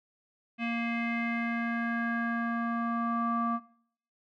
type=tone with low-pass filter sweep; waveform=square; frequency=233.1 Hz; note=A#3; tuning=in tune; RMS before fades=-31 dBFS; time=0.58-3.6 s; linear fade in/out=50 ms; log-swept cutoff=2500 to 1100 Hz; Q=5.4; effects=noise-tail reverb RT60 0.6 s tail -19 dB re dry